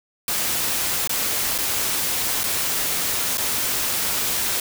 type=noise with dropouts; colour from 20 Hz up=white; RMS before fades=-23 dBFS; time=0.28-4.6 s; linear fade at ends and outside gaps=2 ms; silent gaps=1.075-1.094 / 1.58-1.585 / 2.434-2.439 / 3.373-3.38 s; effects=none